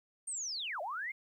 sine linear two-way sweep, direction down then up, 8870 to 565 to 2192 Hz, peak -36 dBFS, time 0.27-1.12 s, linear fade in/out 10 ms, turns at 0.81 s, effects 12-bit

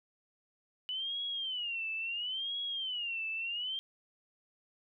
sine tone with vibrato, 2960 Hz, F#7, in tune, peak -34 dBFS, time 0.89-3.79 s, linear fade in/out 0 ms, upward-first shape sine, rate 0.73 Hz, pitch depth 200 cents each way, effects none

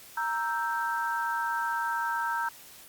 sine chord, E diminished, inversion second, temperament equal, 932.3 / 1318.5 / 1568 Hz, Bb5 / E6 / G6, 0 / 0 / 0 cents, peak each -30 / -34 / -32 dBFS, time 0.17-2.49 s, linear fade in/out 5 ms, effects white hiss -50 dBFS RMS until 2.88 s + Opus 48 kbps

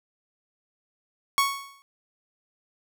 sawtooth tone with exponential decay, 1108.7 Hz, C#6, in tune, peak -13 dBFS, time 1.38-1.82 s, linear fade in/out 0 ms, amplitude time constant 94 ms, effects none

